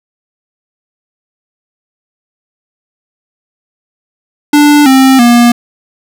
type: tone with pitch steps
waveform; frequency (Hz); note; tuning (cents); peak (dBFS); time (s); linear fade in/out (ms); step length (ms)
square; 293.7 / 264.7 / 238.6; D4 / C4 / A#3; 0 / +20 / +41; -3; 4.53-5.52; 5; 330
effects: none